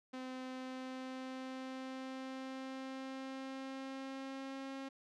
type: tone with pitch glide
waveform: sawtooth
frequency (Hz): 257.8 to 270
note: C4 to C#4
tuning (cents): -26 to -45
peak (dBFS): -39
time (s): 0.13-4.89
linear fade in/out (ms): 10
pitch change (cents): +81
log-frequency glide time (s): 0.44-4.73
effects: low-pass 5000 Hz 12 dB/octave